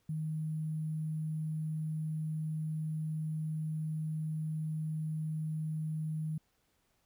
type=tone with sample-and-hold; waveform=sine; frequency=156.2 Hz; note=D#3; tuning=7 cents sharp; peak=-33 dBFS; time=0.09-6.38 s; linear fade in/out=5 ms; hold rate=11025 Hz; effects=pink hiss -75 dBFS RMS until 7.05 s